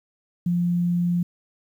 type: tone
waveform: sine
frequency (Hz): 174.61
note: F3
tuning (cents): 0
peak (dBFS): -19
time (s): 0.46-1.23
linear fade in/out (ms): 5
effects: 9-bit